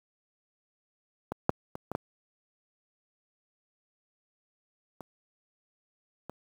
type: clicks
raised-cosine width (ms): 1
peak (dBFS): -18 / -7 / -23 / -20 / -15 / -27 / -25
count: 7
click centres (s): 1.32 / 1.494 / 1.754 / 1.916 / 1.951 / 5.007 / 6.296
effects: high-pass 80 Hz 12 dB/octave + 8-bit